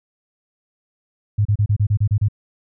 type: tone bursts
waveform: sine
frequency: 104 Hz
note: G#2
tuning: 3 cents sharp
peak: -13 dBFS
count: 9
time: 1.38-2.285 s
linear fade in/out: 10 ms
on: 73 ms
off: 31 ms
effects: none